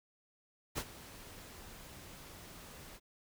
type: noise with ADSR envelope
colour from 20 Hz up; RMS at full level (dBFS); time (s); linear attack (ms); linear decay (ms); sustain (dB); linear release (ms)
pink; -36; 0.75-3; 29; 60; -16; 43
effects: none